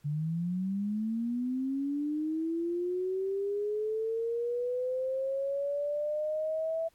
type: linear sweep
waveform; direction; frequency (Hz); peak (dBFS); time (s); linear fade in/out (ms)
sine; up; 143.3 to 659.3; -29; 0.04-6.89; 20
effects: pink hiss -68 dBFS RMS until 6.94 s + AAC 64 kbps